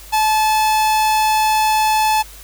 45% pulse tone, 866 Hz, A5, 28 cents flat, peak -13 dBFS, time 0.12-2.23 s, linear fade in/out 20 ms, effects added 50 Hz sine -39 dBFS peak until 2.43 s + white hiss -40 dBFS RMS until 2.43 s

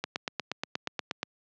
click train, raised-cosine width 0.2 ms, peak -12 dBFS, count 11, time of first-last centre 0.04-1.23 s, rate 8.4 Hz, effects high-pass 150 Hz 12 dB/octave + low-pass 5000 Hz 12 dB/octave

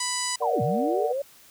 harmonic tone, 990 Hz, B5, 4 cents sharp, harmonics 1 / 2 / 3 / 4 / 5 / 6 / 7 / 8 / 9 / 10, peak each -33 / -35 / -38 / -37 / -32 / -37 / -35 / -34 / -37 / -38 dBFS, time 0-0.36 s, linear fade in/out 5 ms
sine chord, Bb augmented, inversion none, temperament equal with one note detuned, 469.9 / 587.3 / 740 Hz, Bb4 / D5 / F#5, +14 / 0 / 0 cents, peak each -28 dBFS, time 0.4-1.13 s, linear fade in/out 20 ms
sine linear two-way sweep, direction down then up, 1046.5 to 110 to 574 Hz, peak -25 dBFS, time 0.42-1.22 s, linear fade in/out 5 ms, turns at 0.62 s
effects white hiss -53 dBFS RMS until 1.5 s

